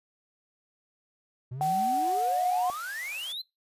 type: exponential sweep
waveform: triangle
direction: up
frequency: 120 to 4186 Hz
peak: -32 dBFS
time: 1.51-3.42 s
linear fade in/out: 10 ms
type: high-pass noise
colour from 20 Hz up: white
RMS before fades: -44 dBFS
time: 1.61-3.33 s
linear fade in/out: 10 ms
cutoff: 520 Hz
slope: 96 dB/octave
type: tone with pitch glide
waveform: sine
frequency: 760 to 726.9 Hz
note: F#5 to F#5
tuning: +46 to -31 cents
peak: -24 dBFS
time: 1.61-2.7 s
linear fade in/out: 0 ms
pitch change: -77 cents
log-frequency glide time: 1.88-2.26 s
effects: noise-tail reverb RT60 0.2 s tail -22 dB re dry + resampled to 32000 Hz